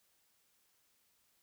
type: silence
effects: white hiss -74 dBFS RMS until 1.42 s